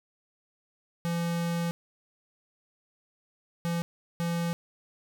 square tone bursts at uneven times, 170 Hz, F3, 46 cents flat, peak -28 dBFS, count 3, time 1.05-1.71 / 3.65-3.82 / 4.2-4.53 s, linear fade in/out 0 ms, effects none

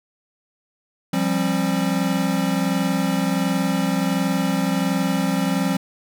square chord, F suspended second, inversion none, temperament equal with one note detuned, 174.61 / 196 / 267 Hz, F3 / G3 / C4, 0 / 0 / +35 cents, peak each -24 dBFS, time 1.13-5.77 s, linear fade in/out 5 ms, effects none

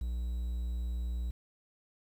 triangle tone with quantisation, 59.8 Hz, A#1, 45 cents sharp, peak -30 dBFS, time 0.01-1.31 s, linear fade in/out 5 ms, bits 10, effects none

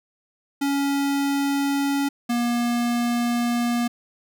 square tone pair in turn, 280 / 238.7 Hz, C#4 / A#3, +18 / +41 cents, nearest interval minor third, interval 277 cents, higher first, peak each -21 dBFS, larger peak neither, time 0.61-2.09 / 2.29-3.88 s, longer second, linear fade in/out 10 ms, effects none

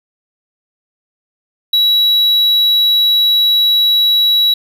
triangle tone, 3900 Hz, B7, 23 cents flat, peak -7 dBFS, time 1.73-4.54 s, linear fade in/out 5 ms, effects none

